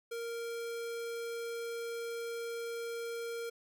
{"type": "tone", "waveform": "square", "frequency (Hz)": 465.3, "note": "A#4", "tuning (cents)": -3, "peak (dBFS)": -38, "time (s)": [0.11, 3.5], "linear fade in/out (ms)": 10, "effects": []}